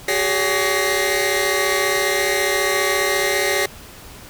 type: tone cluster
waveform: sawtooth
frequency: 377.7 / 412.4 / 567 / 1880 / 2087 Hz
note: F#4 / G#4 / C#5 / A#6 / C7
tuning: +36 / -12 / +39 / +14 / -5 cents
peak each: -20 dBFS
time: 0.08-3.66 s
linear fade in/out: 5 ms
effects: pink hiss -40 dBFS RMS until 4.29 s